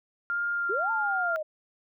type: tone with vibrato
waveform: sine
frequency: 1396.9 Hz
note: F6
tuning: in tune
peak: -26 dBFS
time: 0.3-1.36 s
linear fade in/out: 0 ms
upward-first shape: sine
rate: 1.5 Hz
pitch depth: 13 cents each way
type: linear two-way sweep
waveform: sine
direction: up then down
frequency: 346.9 to 908 to 603 Hz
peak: -29 dBFS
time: 0.69-1.43 s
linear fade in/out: 10 ms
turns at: 0.91 s
effects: none